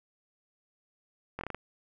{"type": "slowing click train", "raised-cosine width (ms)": 0.5, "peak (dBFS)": -21, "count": 6, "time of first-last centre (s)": [1.39, 1.546], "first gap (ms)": 21, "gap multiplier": 1.2, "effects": []}